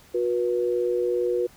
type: tone pair together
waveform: sine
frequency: 362.5 / 484.7 Hz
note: F#4 / B4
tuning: -35 / -32 cents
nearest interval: perfect fourth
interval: 503 cents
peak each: -24 dBFS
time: 0.14-1.47 s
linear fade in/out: 10 ms
effects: pink hiss -53 dBFS RMS until 1.56 s